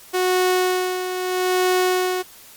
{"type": "tone with tremolo", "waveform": "sawtooth", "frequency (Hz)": 367.1, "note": "F#4", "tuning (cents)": -14, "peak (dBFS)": -12, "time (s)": [0.13, 2.23], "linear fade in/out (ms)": 20, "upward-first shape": "sine", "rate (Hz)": 0.78, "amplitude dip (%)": 60, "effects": ["white hiss -45 dBFS RMS until 2.56 s", "Opus 48 kbps"]}